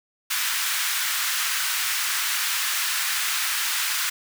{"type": "high-pass noise", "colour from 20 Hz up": "pink", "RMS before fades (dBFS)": -25, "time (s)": [0.3, 4.1], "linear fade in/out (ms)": 10, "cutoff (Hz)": 1300, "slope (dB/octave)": 24, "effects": []}